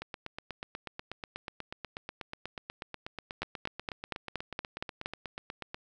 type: two click trains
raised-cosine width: 0.3 ms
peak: -22 / -17 dBFS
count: 48 / 8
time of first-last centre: 0.02-5.745 / 3.42-5.059 s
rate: 8.21 / 4.27 Hz
effects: none